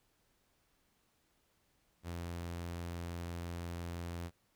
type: tone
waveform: sawtooth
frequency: 85.9 Hz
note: F2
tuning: 28 cents flat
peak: -36 dBFS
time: 2.03-4.31 s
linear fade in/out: 50 ms
effects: pink hiss -75 dBFS RMS until 4.55 s